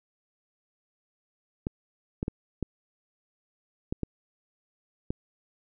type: clicks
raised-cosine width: 3 ms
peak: -16 dBFS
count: 7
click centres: 1.669 / 2.229 / 2.281 / 2.627 / 3.925 / 4.033 / 5.105 s
effects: none